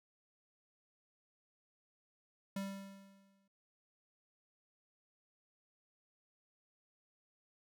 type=tone with exponential decay; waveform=square; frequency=196 Hz; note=G3; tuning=in tune; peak=-37 dBFS; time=2.56-3.48 s; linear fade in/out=5 ms; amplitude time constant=200 ms; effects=none